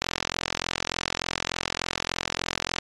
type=click train; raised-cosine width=0.2 ms; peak=-6 dBFS; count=121; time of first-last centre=0.02-2.785 s; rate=43.4 Hz; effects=AAC 32 kbps